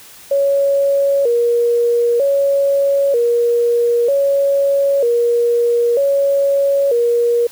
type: tone with vibrato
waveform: sine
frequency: 514 Hz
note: C5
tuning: 31 cents flat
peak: -11 dBFS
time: 0.31-7.47 s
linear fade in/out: 5 ms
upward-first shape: square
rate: 0.53 Hz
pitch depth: 140 cents each way
effects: white hiss -40 dBFS RMS until 7.51 s